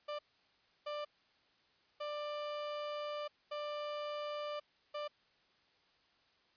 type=tone bursts at uneven times; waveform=30% pulse; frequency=592 Hz; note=D5; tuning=14 cents sharp; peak=-36 dBFS; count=5; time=0.08-0.19 / 0.86-1.05 / 2-3.28 / 3.51-4.6 / 4.94-5.08 s; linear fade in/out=10 ms; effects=white hiss -71 dBFS RMS until 6.56 s + resampled to 11025 Hz